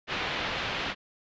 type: low-pass noise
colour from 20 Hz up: white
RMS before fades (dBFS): -32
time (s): 0.07-0.95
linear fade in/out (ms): 50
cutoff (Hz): 3400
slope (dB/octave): 24
effects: resampled to 16000 Hz